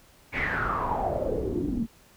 pink noise with low-pass filter sweep, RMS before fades -28 dBFS, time 0.32-1.87 s, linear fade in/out 50 ms, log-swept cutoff 2300 to 210 Hz, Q 7.9, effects pink hiss -57 dBFS RMS until 2.16 s

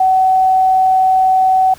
sine tone, 754 Hz, F#5, 32 cents sharp, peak -8 dBFS, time 0-1.74 s, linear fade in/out 5 ms, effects pink hiss -41 dBFS RMS until 1.78 s

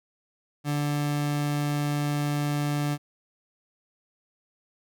30% pulse tone, 146.2 Hz, D3, 7 cents flat, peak -22 dBFS, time 0.64-2.98 s, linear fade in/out 50 ms, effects none

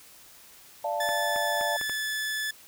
sine chord, D minor, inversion none, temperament equal with one note detuned, 587.3 / 688.4 / 880 Hz, D5 / F5 / A5, 0 / -25 / 0 cents, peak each -31 dBFS, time 0.84-1.77 s, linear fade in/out 5 ms
sawtooth tone with pitch glide, 1745 to 1732.9 Hz, A6 to A6, -15 to -27 cents, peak -25 dBFS, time 1-2.51 s, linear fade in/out 5 ms, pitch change -12 cents, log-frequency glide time 1.16-2.05 s
clicks, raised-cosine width 0.5 ms, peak -22 dBFS, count 5, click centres 1.09 / 1.361 / 1.611 / 1.813 / 1.896 s
effects white hiss -52 dBFS RMS until 2.67 s

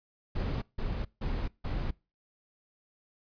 brown noise bursts, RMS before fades -32 dBFS, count 4, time 0.35-1.91 s, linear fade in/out 10 ms, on 270 ms, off 160 ms, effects noise-tail reverb RT60 0.3 s tail -24 dB re dry + resampled to 11025 Hz

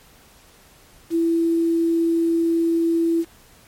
sine tone with quantisation, 332.7 Hz, E4, 16 cents sharp, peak -16 dBFS, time 1.1-3.25 s, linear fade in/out 50 ms, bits 7, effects pink hiss -51 dBFS RMS until 3.67 s + MP3 64 kbps

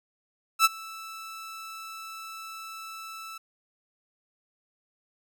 sawtooth tone with ADSR envelope, 1318.5 Hz, E6, in tune, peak -11 dBFS, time 0.59-3.38 s, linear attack 59 ms, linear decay 28 ms, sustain -24 dB, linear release 7 ms, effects none

